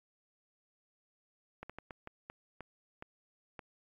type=slowing click train; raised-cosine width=0.5 ms; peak=-29 dBFS; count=9; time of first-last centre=1.63-3.592 s; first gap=66 ms; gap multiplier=1.36; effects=AAC 64 kbps